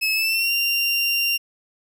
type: tone with pitch glide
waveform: 30% pulse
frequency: 2589 to 2775 Hz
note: E7 to F7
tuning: -32 to -12 cents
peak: -16 dBFS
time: 0.01-1.38 s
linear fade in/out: 20 ms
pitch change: +120 cents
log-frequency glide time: 0.14-0.52 s
effects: none